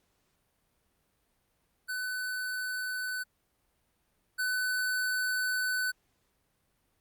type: tone pair in turn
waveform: square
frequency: 1504 / 1504 Hz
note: F#6 / F#6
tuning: +28 / +28 cents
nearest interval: unison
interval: 0 cents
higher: neither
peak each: -33 / -29 dBFS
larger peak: second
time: 1.88-3.24 / 4.38-5.92 s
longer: second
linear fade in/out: 20 ms
effects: pink hiss -74 dBFS RMS until 7 s + Opus 48 kbps